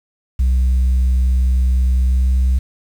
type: tone with pitch glide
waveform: sine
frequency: 63.6 to 64.3 Hz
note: C2 to C2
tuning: -48 to -30 cents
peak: -9 dBFS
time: 0.39-2.59 s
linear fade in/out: 10 ms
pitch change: +18 cents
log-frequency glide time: 2.05-2.28 s
effects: tanh soft clip ceiling -10 dBFS + 7-bit